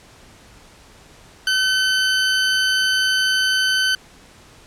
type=tone; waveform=20% pulse; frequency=1524 Hz; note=G6; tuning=49 cents flat; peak=-11 dBFS; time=1.47-3.95 s; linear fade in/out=2 ms; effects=pink hiss -47 dBFS RMS until 4.66 s + low-pass 9000 Hz 12 dB/octave